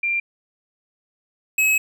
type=tone pair in turn; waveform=sine / square; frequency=2378 / 2565 Hz; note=D7 / E7; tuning=+21 / -48 cents; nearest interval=minor second; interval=131 cents; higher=second; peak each=-19 / -16 dBFS; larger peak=second; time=0.03-0.2 / 1.58-1.78 s; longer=second; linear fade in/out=5 ms; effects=none